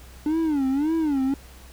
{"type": "tone with vibrato", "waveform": "triangle", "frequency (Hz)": 293.7, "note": "D4", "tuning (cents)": 0, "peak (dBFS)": -18, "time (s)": [0.26, 1.34], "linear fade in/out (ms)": 2, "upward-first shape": "sine", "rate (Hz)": 1.8, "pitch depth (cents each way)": 190, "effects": ["added 63 Hz sine -45 dBFS peak until 1.72 s", "pink hiss -49 dBFS RMS until 1.72 s"]}